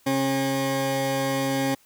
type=tone pair together; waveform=20% pulse; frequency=135.19 / 270.8 Hz; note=C#3 / C#4; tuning=-43 / -40 cents; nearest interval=octave; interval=1203 cents; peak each=-24 / -18 dBFS; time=0.06-1.75 s; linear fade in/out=10 ms; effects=white hiss -59 dBFS RMS until 1.85 s